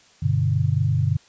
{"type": "chord", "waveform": "sine", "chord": "G major", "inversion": "none", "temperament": "equal", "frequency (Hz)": [98, 123.47, 146.83], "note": ["G2", "B2", "D3"], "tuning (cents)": [0, 0, 0], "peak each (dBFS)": -22, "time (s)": [0.22, 1.17], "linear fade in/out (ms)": 10, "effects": ["white hiss -54 dBFS RMS until 1.28 s", "resampled to 16000 Hz"]}